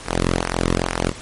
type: tone with flanger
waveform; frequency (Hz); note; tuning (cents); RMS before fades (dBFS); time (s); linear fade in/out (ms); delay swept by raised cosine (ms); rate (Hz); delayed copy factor
sawtooth; 43.65; F1; 0; -21; 0.05-1.13; 50; 0.24 to 1.34; 2.3; -0.85
effects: pink hiss -37 dBFS RMS until 1.21 s + MP3 48 kbps